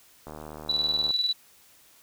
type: click train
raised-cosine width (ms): 1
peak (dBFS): -26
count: 65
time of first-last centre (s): 0.27-1.107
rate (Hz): 76.5
type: tone with tremolo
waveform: sine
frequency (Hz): 3951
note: B7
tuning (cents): 0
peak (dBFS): -21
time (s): 0.69-1.33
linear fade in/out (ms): 5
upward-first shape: square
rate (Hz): 20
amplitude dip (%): 55
effects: white hiss -57 dBFS RMS until 2.02 s